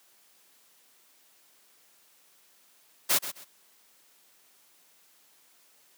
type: noise with echo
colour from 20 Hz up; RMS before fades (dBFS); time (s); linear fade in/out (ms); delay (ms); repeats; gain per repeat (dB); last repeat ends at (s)
white; -23; 3.09-3.19; 20; 130; 2; -12; 3.45
effects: white hiss -62 dBFS RMS until 5.97 s + high-pass 200 Hz 12 dB/octave